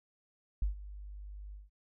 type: tone with ADSR envelope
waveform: sine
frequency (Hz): 50.1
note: G1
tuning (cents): +38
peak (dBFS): -26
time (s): 0.62-1.7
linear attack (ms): 3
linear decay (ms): 120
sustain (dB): -17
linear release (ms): 170
effects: none